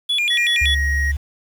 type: tone with vibrato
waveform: triangle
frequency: 2868 Hz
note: F7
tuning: 45 cents sharp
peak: -15 dBFS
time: 0.09-0.75 s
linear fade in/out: 10 ms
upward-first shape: square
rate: 5.3 Hz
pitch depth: 300 cents each way
type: tone with pitch glide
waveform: triangle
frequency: 1900 to 1886.9 Hz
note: A#6 to A#6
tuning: +33 to +21 cents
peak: -18 dBFS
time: 0.3-1.12 s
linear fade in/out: 10 ms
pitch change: -12 cents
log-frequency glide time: 0.43-0.54 s
type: tone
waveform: sine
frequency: 71.3 Hz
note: C#2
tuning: 49 cents sharp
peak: -18 dBFS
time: 0.61-1.17 s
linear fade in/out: 10 ms
effects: 7-bit